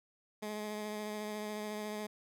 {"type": "tone with vibrato", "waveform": "15% pulse", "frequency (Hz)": 211.5, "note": "G#3", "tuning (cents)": 32, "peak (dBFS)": -32, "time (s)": [0.42, 2.07], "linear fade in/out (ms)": 10, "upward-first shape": "triangle", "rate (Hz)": 14, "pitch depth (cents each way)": 20, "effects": []}